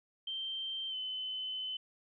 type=tone with pitch glide; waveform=sine; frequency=3136 to 3038 Hz; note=G7 to F#7; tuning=0 to +45 cents; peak=-36 dBFS; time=0.27-1.77 s; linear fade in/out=5 ms; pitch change=-55 cents; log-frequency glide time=0.89-0.95 s; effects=none